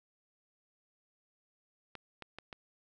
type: clicks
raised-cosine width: 0.3 ms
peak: -28 dBFS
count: 4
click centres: 1.953 / 2.223 / 2.386 / 2.528 s
effects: none